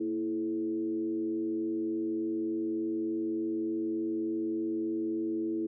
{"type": "tone with frequency modulation", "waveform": "sine", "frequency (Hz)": 329.6, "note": "E4", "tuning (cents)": 0, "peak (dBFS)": -29, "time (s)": [0, 5.67], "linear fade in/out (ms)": 10, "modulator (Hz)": 96.6, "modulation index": 0.61, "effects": []}